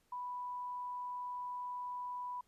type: tone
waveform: sine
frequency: 987.8 Hz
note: B5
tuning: in tune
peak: -39 dBFS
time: 0.12-2.41 s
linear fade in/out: 5 ms
effects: pink hiss -75 dBFS RMS until 2.47 s + resampled to 32000 Hz